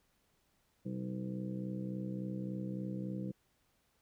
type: harmonic tone with a mistuned harmonic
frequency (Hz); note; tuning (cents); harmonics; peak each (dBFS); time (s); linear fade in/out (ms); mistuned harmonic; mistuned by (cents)
63.5; B1; +49; 2 / 3 / 4 / 5 / 6 / 7 / 8; -43 / -39 / -53 / -45 / -55 / -57 / -50; 0.85-3.32; 10; 7; +48
effects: pink hiss -75 dBFS RMS until 4.01 s